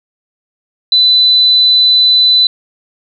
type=tone; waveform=sine; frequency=4000 Hz; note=B7; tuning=21 cents sharp; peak=-5 dBFS; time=0.92-2.47 s; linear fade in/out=2 ms; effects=none